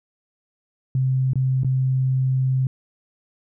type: tone with dropouts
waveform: sine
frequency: 130.81 Hz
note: C3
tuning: in tune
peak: -17 dBFS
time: 0.95-2.67 s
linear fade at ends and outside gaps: 2 ms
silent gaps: 1.334-1.356 / 1.634-1.646 s
effects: none